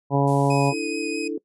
harmonic tone, 139.9 Hz, C#3, 16 cents sharp, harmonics 1 / 2 / 3 / 4 / 5 / 6 / 7, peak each -20 / -23 / -25 / -26 / -27 / -28 / -28 dBFS, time 0.1-0.74 s, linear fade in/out 50 ms
violet noise, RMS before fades -38 dBFS, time 0.27-0.7 s, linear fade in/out 10 ms
sawtooth tone with vibrato, 2506 Hz, D#7, 12 cents sharp, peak -27 dBFS, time 0.5-1.28 s, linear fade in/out 5 ms, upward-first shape sine, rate 4.7 Hz, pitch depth 11 cents each way
sine chord, D suspended second, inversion none, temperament equal with one note detuned, 294.9 / 329.6 / 440 Hz, D4 / E4 / A4, +7 / 0 / 0 cents, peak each -29 dBFS, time 0.72-1.38 s, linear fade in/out 5 ms
effects noise-tail reverb RT60 0.1 s tail -21 dB re dry + resampled to 24000 Hz

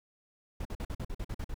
brown noise bursts, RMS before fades -36 dBFS, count 10, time 0.6-1.543 s, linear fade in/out 5 ms, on 52 ms, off 47 ms, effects none

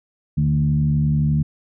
sine tone with frequency modulation, 150.6 Hz, D3, 44 cents sharp, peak -15 dBFS, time 0.37-1.43 s, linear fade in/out 10 ms, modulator 71.8 Hz, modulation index 0.76, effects none

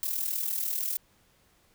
violet noise with amplitude modulation, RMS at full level -28 dBFS, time 0.03-0.97 s, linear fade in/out 0 ms, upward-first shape sine, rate 40.1 Hz, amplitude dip 65%, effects pink hiss -65 dBFS RMS until 1.74 s

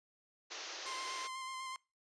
white band-pass noise, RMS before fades -46 dBFS, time 0.5-1.28 s, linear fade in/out 20 ms, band 310 to 6500 Hz, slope 96 dB/octave
sawtooth tone with vibrato, 1046.5 Hz, C6, in tune, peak -38 dBFS, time 0.86-1.76 s, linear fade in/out 0 ms, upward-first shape square, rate 8.1 Hz, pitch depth 16 cents each way
effects noise-tail reverb RT60 0.3 s tail -25 dB re dry + resampled to 22050 Hz

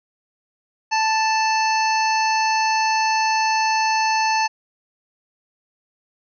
harmonic tone, 880 Hz, A5, in tune, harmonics 1 / 2 / 3 / 5 / 6 / 7, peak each -18 / -27 / -25 / -28 / -33 / -31 dBFS, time 0.91-4.48 s, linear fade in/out 20 ms, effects none

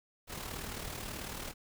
pink noise with amplitude modulation, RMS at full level -39 dBFS, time 0.27-1.54 s, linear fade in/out 50 ms, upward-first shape sine, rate 38.2 Hz, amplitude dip 55%, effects none

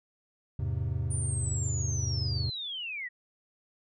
triangle chord, E augmented, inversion none, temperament equal, 82.41 / 103.83 / 130.81 Hz, E2 / G#2 / B#2, 0 / 0 / 0 cents, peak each -31 dBFS, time 0.59-2.5 s, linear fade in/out 5 ms
sine linear sweep, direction down, 9397 to 1864.7 Hz, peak -34 dBFS, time 1.1-3.09 s, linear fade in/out 20 ms
effects none

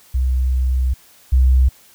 sine tone pair in turn, 64 / 64.36 Hz, C2 / C2, -38 / -28 cents, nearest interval unison, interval 10 cents, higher second, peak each -14 / -9 dBFS, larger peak second, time 0.14-0.94 / 1.32-1.69 s, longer first, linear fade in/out 10 ms, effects white hiss -49 dBFS RMS until 1.94 s

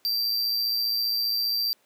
square tone with amplitude modulation, 4699 Hz, D8, in tune, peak -22 dBFS, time 0.05-1.73 s, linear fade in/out 0 ms, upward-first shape sine, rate 115 Hz, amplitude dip 45%, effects pink hiss -64 dBFS RMS until 1.85 s + high-pass 300 Hz 12 dB/octave

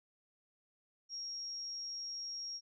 sine tone, 5588 Hz, F8, in tune, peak -40 dBFS, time 1.09-2.61 s, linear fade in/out 50 ms, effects none

